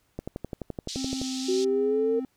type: click train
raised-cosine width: 2 ms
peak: -19 dBFS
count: 13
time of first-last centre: 0.19-1.216 s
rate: 11.7 Hz
type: band-pass noise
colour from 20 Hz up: pink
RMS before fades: -37 dBFS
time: 0.88-1.65 s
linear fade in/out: 10 ms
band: 3700 to 6400 Hz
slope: 24 dB/octave
type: tone with vibrato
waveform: triangle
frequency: 262.8 Hz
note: C4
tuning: 8 cents sharp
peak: -28 dBFS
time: 0.96-2.25 s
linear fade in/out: 2 ms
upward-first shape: square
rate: 2.1 Hz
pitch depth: 12 cents each way
type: exponential sweep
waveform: sine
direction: up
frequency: 370 to 461.2 Hz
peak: -22 dBFS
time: 1.48-2.2 s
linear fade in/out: 10 ms
effects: pink hiss -69 dBFS RMS until 2.36 s